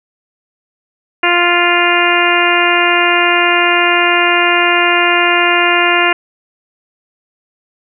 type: harmonic tone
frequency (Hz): 349.2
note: F4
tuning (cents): 0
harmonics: 1 / 2 / 3 / 4 / 5 / 6 / 7 / 8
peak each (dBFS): -17 / -17 / -17 / -17 / -17 / -17 / -17 / -17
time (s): 1.23-6.13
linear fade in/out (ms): 5
effects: none